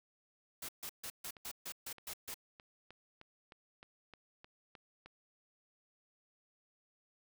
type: noise bursts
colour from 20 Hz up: white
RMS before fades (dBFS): -44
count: 9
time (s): 0.62-2.343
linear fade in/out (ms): 5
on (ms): 67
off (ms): 140
type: click train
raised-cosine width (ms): 0.3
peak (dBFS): -37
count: 14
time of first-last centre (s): 1.06-5.06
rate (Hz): 3.25
effects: none